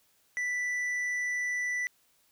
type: tone with tanh clipping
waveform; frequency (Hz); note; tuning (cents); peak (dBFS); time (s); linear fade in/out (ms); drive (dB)
sine; 1975.5; B6; 0; -30; 0.37-1.87; 0; 6
effects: white hiss -68 dBFS RMS until 2.31 s